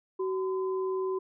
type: tone pair together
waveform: sine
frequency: 377.7 / 1019.5 Hz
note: F#4 / C6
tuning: +36 / -45 cents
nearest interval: octave + perfect fourth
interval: 1719 cents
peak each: -28 / -38 dBFS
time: 0.19-1.19 s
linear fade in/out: 10 ms
effects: none